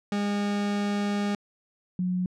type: tone pair in turn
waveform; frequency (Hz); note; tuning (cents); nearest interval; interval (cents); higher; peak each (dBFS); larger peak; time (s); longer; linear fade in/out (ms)
40% pulse / sine; 204 / 181.74; G#3 / F#3; -31 / -31; major second; 200; first; -24; neither; 0.12-1.35 / 1.99-2.26; first; 2
effects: low-pass 6000 Hz 12 dB/octave